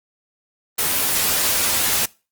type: noise with comb filter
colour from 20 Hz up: white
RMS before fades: -19 dBFS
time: 0.78-2.06 s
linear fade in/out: 10 ms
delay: 12 ms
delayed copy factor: +0.5
effects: noise-tail reverb RT60 0.3 s tail -22 dB re dry + Opus 24 kbps